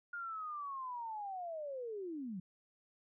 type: linear sweep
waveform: sine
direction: down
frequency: 1426 to 172.2 Hz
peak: -40 dBFS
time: 0.13-2.4 s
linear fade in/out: 5 ms
effects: none